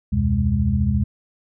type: tone cluster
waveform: sine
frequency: 73.2 / 87.5 / 124.9 / 204.5 Hz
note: D2 / F2 / B2 / G#3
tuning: -5 / +4 / +20 / -26 cents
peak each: -22 dBFS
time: 0.12-1.04 s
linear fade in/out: 10 ms
effects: none